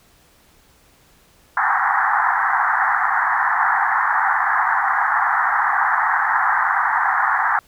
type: band-pass noise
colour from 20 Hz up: pink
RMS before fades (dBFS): -18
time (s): 1.57-7.59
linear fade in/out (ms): 2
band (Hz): 760 to 1900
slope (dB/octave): 96
effects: pink hiss -54 dBFS RMS until 7.67 s